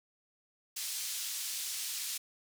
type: band-pass noise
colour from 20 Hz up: pink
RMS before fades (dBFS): -38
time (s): 0.76-2.18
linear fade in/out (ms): 10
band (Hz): 4300 to 14000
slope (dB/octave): 12
effects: none